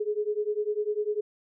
sine beating tone pair, 415.3 / 425.3 Hz, G#4 / G#4, 0 / +41 cents, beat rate 10 Hz, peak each -29 dBFS, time 0-1.21 s, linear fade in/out 10 ms, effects none

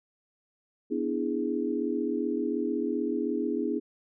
sine chord, E dominant seventh, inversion second, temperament equal, 246.9 / 293.7 / 329.6 / 415.3 Hz, B3 / D4 / E4 / G#4, 0 / 0 / 0 / 0 cents, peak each -32 dBFS, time 0.9-3.8 s, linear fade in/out 20 ms, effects none

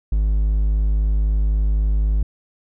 triangle tone, 51.91 Hz, G#1, in tune, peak -13 dBFS, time 0.12-2.23 s, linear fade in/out 5 ms, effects none

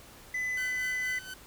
triangle tone, 2006 Hz, B6, 26 cents sharp, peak -28 dBFS, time 0.34-1.19 s, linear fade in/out 5 ms
sawtooth tone with tremolo, 1519 Hz, F#6, 45 cents sharp, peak -34 dBFS, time 0.57-1.34 s, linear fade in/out 5 ms, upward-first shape sine, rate 4.2 Hz, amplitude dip 60%
effects pink hiss -52 dBFS RMS until 1.46 s

